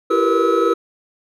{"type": "tone cluster", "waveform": "triangle", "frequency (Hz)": [337.5, 391.3, 462.3, 485.1, 1291], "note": ["E4", "G4", "A#4", "B4", "E6"], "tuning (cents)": [41, -3, -14, -31, -37], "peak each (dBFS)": -18, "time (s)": [0.1, 0.74], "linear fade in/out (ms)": 10, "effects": []}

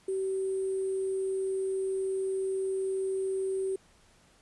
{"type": "tone with sample-and-hold", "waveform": "sine", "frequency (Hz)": 383.2, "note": "G4", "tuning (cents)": -39, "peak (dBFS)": -28, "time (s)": [0.08, 3.76], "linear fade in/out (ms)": 5, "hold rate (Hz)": 8820, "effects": ["pink hiss -62 dBFS RMS until 4.41 s", "resampled to 24000 Hz"]}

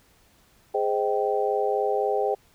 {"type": "chord", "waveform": "sine", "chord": "Ab major seventh", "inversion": "none", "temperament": "just", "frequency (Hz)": [415.3, 519.1, 623, 778.7], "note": ["Ab4", "C5", "Eb5", "G5"], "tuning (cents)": [0, -14, 2, -12], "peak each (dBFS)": [-25, -28, -30, -27], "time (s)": [0.74, 2.35], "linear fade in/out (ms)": 10, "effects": ["pink hiss -60 dBFS RMS until 2.54 s"]}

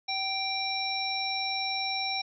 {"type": "harmonic tone with a mistuned harmonic", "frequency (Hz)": 785, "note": "G5", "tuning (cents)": 2, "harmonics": [1, 3, 5, 7], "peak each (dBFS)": [-34, -34, -34, -34], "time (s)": [0.08, 2.22], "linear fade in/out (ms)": 10, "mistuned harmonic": 1, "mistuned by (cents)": -26, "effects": []}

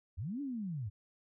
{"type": "linear two-way sweep", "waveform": "sine", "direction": "up then down", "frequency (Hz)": [69.3, 293.7, 91.3], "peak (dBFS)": -36, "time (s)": [0.17, 0.9], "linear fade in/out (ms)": 20, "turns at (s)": 0.41, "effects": []}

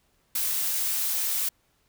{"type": "noise", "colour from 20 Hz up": "blue", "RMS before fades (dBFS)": -27, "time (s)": [0.35, 1.49], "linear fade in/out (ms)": 5, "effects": ["pink hiss -68 dBFS RMS until 1.88 s"]}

